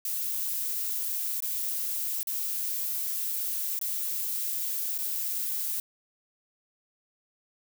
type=noise with dropouts; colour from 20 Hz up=violet; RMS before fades=-31 dBFS; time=0.05-5.8 s; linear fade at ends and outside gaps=2 ms; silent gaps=1.404-1.423 / 2.231-2.271 / 3.791-3.813 / 4.98-4.986 s; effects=none